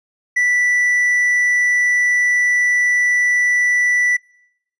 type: tone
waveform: triangle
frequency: 1968 Hz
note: B6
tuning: 7 cents flat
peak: -11 dBFS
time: 0.36-4.17 s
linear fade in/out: 10 ms
effects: noise-tail reverb RT60 0.8 s tail -26 dB re dry + resampled to 22050 Hz